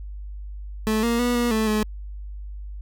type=tone with pitch steps; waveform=30% pulse; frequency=217.5 / 234.2 / 243.2 / 239.9 / 219.3 / 213.9 Hz; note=A3 / A#3 / B3 / A#3 / A3 / A3; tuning=-20 / +8 / -26 / +50 / -6 / -49 cents; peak=-17 dBFS; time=0.87-1.83 s; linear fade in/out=0 ms; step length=160 ms; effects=added 50 Hz sine -32 dBFS peak until 2.81 s